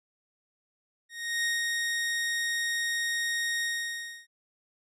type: tone with ADSR envelope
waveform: sawtooth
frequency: 1864.7 Hz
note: A#6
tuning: in tune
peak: -22 dBFS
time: 1.09-4.27 s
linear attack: 350 ms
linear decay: 170 ms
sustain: -2 dB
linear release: 640 ms
effects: low-pass 11000 Hz 12 dB/octave